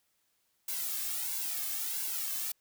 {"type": "noise with flanger", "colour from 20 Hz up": "blue", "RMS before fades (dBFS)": -35, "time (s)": [0.68, 2.52], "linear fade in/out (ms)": 5, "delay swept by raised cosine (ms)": [1.6, 2.11], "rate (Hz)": 1.5, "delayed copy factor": -1, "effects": ["white hiss -75 dBFS RMS until 2.6 s"]}